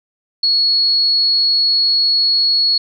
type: tone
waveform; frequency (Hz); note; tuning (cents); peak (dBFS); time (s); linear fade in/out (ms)
sine; 4351; C#8; -33; -11; 0.43-2.78; 5
effects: none